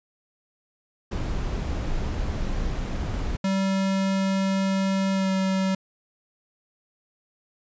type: noise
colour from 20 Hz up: brown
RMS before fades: -27 dBFS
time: 1.11-3.37 s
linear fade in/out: 10 ms
type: tone with pitch glide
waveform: square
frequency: 193 to 190.67 Hz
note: G3 to G3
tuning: -27 to -48 cents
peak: -22 dBFS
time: 3.44-5.75 s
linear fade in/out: 5 ms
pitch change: -21 cents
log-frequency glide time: 5.12-5.31 s
effects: resampled to 16000 Hz